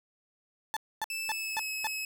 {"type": "tone bursts", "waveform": "35% pulse", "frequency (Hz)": 877, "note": "A5", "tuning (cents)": -6, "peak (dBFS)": -28, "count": 5, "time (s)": [0.74, 1.87], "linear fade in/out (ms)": 0, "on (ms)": 26, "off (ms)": 250}
{"type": "tone with pitch glide", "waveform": "sawtooth", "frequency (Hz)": [2637, 2572], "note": ["E7", "E7"], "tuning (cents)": [0, -43], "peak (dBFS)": -30, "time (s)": [1.1, 2.05], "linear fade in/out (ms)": 2, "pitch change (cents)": -43, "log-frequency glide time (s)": [1.23, 1.65]}
{"effects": []}